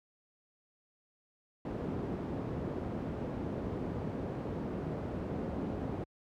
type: low-pass noise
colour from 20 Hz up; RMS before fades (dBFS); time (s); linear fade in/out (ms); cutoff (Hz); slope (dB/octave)
white; -37; 1.65-6.04; 2; 360; 12
effects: high-pass 60 Hz 12 dB/octave